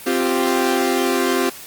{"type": "chord", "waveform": "sawtooth", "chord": "C suspended fourth", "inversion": "none", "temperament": "equal", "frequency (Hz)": [261.6, 349.2, 392], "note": ["C4", "F4", "G4"], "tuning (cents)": [0, 0, 0], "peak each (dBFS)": -17, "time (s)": [0.06, 1.5], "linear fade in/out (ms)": 10, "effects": ["white hiss -37 dBFS RMS until 1.66 s", "Opus 32 kbps"]}